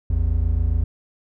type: tone pair together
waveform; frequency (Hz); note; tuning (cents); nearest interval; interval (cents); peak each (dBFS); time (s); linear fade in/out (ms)
triangle; 54.86 / 82.2; A1 / E2; -4 / -4; perfect fifth; 700; -18; 0.1-0.84; 5
effects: none